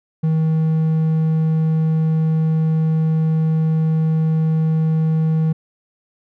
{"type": "tone", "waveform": "triangle", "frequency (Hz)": 159.1, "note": "D#3", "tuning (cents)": 39, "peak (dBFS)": -12, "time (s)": [0.23, 5.53], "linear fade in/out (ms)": 10, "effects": []}